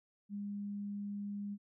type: tone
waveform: sine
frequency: 203.2 Hz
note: G#3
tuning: 38 cents flat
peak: -38 dBFS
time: 0.29-1.58 s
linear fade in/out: 50 ms
effects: none